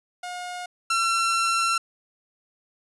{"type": "tone pair in turn", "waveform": "sawtooth", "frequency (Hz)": [717, 1353.5], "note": ["F5", "E6"], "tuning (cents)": [45, 45], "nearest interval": "major seventh", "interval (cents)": 1100, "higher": "second", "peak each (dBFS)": [-28, -17], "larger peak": "second", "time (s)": [[0.23, 0.66], [0.9, 1.78]], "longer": "second", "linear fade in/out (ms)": 5, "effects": ["resampled to 24000 Hz"]}